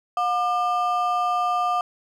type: ring-modulated tone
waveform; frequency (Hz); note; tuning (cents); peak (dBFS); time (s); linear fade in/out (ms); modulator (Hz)
triangle; 959; A#5; +49; -15; 0.17-1.81; 2; 241
effects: none